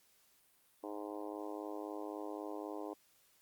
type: harmonic tone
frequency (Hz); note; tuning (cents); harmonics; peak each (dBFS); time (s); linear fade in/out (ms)
103.83; G#2; 0; 3 / 4 / 5 / 6 / 7 / 8 / 9 / 10; -45 / -47 / -49 / -51 / -52 / -53 / -54 / -55; 0.83-2.94; 10
effects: white hiss -70 dBFS RMS until 3.41 s + Opus 48 kbps